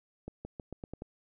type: accelerating click train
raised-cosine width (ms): 2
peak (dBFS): -27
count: 7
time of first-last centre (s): 0.28-1.021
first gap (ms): 170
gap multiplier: 0.87
effects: none